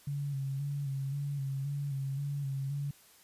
sine tone with vibrato, 139.3 Hz, C#3, 9 cents sharp, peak -32 dBFS, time 0.07-2.91 s, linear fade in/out 5 ms, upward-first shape square, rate 1.9 Hz, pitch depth 39 cents each way, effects white hiss -60 dBFS RMS until 3.23 s + resampled to 32000 Hz

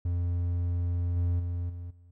triangle tone with level steps, 87.31 Hz, F2, in tune, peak -24 / -22 / -27 / -34 / -50 dBFS, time 0.05-2.11 s, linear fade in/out 5 ms, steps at 1.16 / 1.39 / 1.69 / 1.9 s, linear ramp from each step 10 ms, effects none

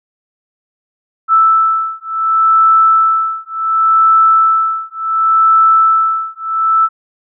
sine beating tone pair, 1318.5 / 1319.19 Hz, E6 / E6, 0 / +1 cents, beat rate 0.69 Hz, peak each -11 dBFS, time 1.28-6.89 s, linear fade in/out 50 ms, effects none

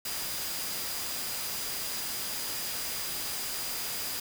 sine tone in noise, 4891 Hz, D#8, 31 cents flat, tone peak -41 dBFS, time 0.05-4.2 s, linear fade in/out 5 ms, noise white, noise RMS -35 dBFS, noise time 0.05-4.2 s, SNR -9 dB, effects none

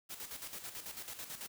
white noise with tremolo, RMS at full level -44 dBFS, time 0.09-1.48 s, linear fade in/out 20 ms, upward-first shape square, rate 9.1 Hz, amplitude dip 60%, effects none

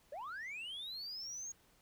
sine linear sweep, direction up, 525 to 6645 Hz, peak -40 dBFS, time 0.12-1.52 s, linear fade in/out 5 ms, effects tanh soft clip ceiling -41 dBFS + pink hiss -69 dBFS RMS until 1.81 s

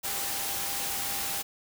sine tone in noise, 795 Hz, G5, 24 cents sharp, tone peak -42 dBFS, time 0.03-1.43 s, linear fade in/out 20 ms, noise white, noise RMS -32 dBFS, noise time 0.03-1.43 s, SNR -13 dB, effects none

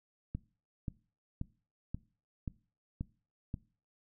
click train, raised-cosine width 5 ms, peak -24 dBFS, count 7, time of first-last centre 0.35-3.541 s, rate 1.88 Hz, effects noise-tail reverb RT60 0.4 s tail -21 dB re dry

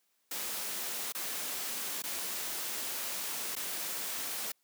white noise with dropouts, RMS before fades -37 dBFS, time 0.31-4.52 s, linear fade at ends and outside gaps 5 ms, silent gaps 1.123-1.148 / 2.022-2.037 / 3.554-3.563 s, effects white hiss -75 dBFS RMS until 4.63 s + high-pass 200 Hz 12 dB/octave

